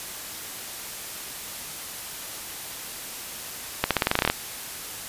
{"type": "accelerating click train", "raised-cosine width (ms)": 0.3, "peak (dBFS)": -3, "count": 12, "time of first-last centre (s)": [3.84, 4.3], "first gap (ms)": 67, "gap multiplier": 0.9, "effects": ["white hiss -36 dBFS RMS until 5.08 s", "resampled to 32000 Hz"]}